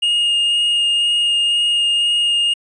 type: tone with vibrato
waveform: triangle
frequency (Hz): 2846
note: F7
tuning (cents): +32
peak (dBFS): -12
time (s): 0.02-2.54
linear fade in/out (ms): 10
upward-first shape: sine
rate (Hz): 2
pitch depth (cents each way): 8
effects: resampled to 24000 Hz + 9-bit